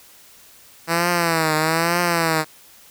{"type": "tone with vibrato", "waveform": "5% pulse", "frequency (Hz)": 164.81, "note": "E3", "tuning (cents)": 0, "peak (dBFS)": -6, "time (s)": [0.87, 2.45], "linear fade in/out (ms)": 50, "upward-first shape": "triangle", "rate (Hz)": 1.1, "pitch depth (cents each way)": 120, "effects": ["white hiss -48 dBFS RMS until 2.9 s"]}